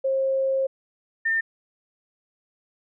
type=tone pair in turn; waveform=sine; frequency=535 / 1805.8 Hz; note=C5 / A6; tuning=+38 / +44 cents; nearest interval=octave + major sixth; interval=2106 cents; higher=second; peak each=-20 dBFS; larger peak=neither; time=0.04-0.67 / 1.25-1.41 s; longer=first; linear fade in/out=10 ms; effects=none